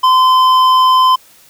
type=tone with hard clipping; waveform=triangle; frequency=1028 Hz; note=C6; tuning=31 cents flat; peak=-8 dBFS; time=0.03-1.16 s; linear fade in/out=10 ms; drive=12 dB; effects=white hiss -45 dBFS RMS until 1.49 s